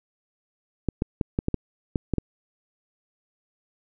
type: clicks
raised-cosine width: 3 ms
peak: -10 dBFS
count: 9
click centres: 0.887 / 1.021 / 1.212 / 1.389 / 1.484 / 1.543 / 1.958 / 2.137 / 2.183 s
effects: none